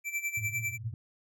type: tone with tremolo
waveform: square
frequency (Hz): 2335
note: D7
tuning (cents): -11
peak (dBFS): -29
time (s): 0.04-0.78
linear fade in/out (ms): 50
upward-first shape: sine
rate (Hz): 10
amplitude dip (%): 80
type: band-pass noise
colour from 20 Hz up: white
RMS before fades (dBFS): -39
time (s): 0.37-0.94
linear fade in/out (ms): 2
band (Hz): 100 to 120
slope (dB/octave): 96
effects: none